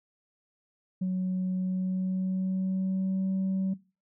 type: tone with pitch glide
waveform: sine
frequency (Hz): 185 to 190.53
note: F#3 to G3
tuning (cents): 0 to -49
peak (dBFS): -24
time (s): 1.01-3.74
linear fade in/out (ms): 10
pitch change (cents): +51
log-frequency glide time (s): 1.55-3.3
effects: noise-tail reverb RT60 0.3 s tail -19 dB re dry + tanh soft clip ceiling -24 dBFS